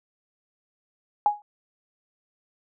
sine tone with exponential decay, 830.6 Hz, G#5, in tune, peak -13 dBFS, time 1.26-1.42 s, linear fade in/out 1 ms, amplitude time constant 34 ms, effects none

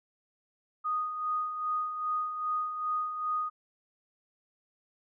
sine tone with tremolo, 1240 Hz, D#6, 6 cents flat, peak -27 dBFS, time 0.84-3.5 s, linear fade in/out 20 ms, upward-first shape sine, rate 2.5 Hz, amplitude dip 55%, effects none

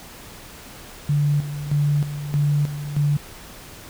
sine tone with tremolo, 145.8 Hz, D3, 12 cents flat, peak -16 dBFS, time 1.09-3.17 s, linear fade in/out 5 ms, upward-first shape square, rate 1.6 Hz, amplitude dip 70%, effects pink hiss -41 dBFS RMS until 3.89 s

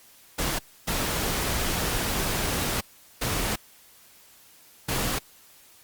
pink noise bursts at uneven times, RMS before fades -27 dBFS, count 4, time 0.38-0.59 / 0.87-2.81 / 3.21-3.56 / 4.88-5.19 s, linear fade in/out 10 ms, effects white hiss -54 dBFS RMS until 5.83 s + Opus 48 kbps

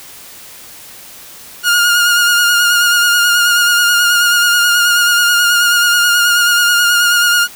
sawtooth tone with vibrato, 1424 Hz, F6, 33 cents sharp, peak -5 dBFS, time 1.63-7.48 s, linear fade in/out 50 ms, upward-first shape sine, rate 9.3 Hz, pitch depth 29 cents each way, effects white hiss -35 dBFS RMS until 7.55 s

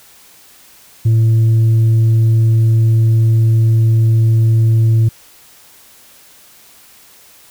sine tone, 112.5 Hz, A2, 39 cents sharp, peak -5 dBFS, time 1.05-5.09 s, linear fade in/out 10 ms, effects tanh soft clip ceiling -7 dBFS + white hiss -44 dBFS RMS until 7.5 s

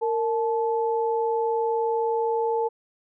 sine tone pair together, 459.8 / 868 Hz, A#4 / A5, -24 / -24 cents, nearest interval major seventh, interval 1100 cents, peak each -23 / -26 dBFS, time 0.01-2.69 s, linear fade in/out 20 ms, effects none

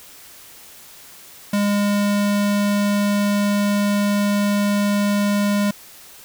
square tone, 204 Hz, G#3, 31 cents flat, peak -17 dBFS, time 1.53-5.71 s, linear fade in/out 5 ms, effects white hiss -43 dBFS RMS until 6.24 s

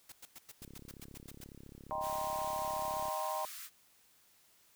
white noise bursts, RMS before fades -50 dBFS, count 11, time 0.09-1.442 s, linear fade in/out 5 ms, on 32 ms, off 100 ms
click train, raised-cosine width 3 ms, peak -39 dBFS, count 86, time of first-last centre 0.62-3.084 s, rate 34.5 Hz
sine chord, C minor seventh, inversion first, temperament equal with one note detuned, 622.3 / 784 / 951.4 / 1046.5 Hz, Eb5 / G5 / Bb5 / C6, 0 / 0 / +35 / 0 cents, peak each -40 dBFS, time 1.91-3.45 s, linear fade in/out 0 ms
white high-pass noise, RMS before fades -47 dBFS, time 2-3.7 s, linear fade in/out 50 ms, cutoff 1100 Hz, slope 96 dB/octave
effects white hiss -67 dBFS RMS until 4.75 s

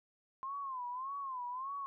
sine tone with vibrato, 1046.5 Hz, C6, in tune, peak -38 dBFS, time 0.43-1.86 s, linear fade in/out 0 ms, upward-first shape sine, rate 1.7 Hz, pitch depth 130 cents each way, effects none

